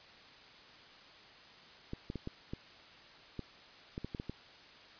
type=clicks; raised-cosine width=3 ms; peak=-26 dBFS; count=11; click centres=1.934 / 2.101 / 2.157 / 2.274 / 2.535 / 3.393 / 3.979 / 4.046 / 4.148 / 4.199 / 4.296 s; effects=white hiss -56 dBFS RMS until 4.99 s + resampled to 11025 Hz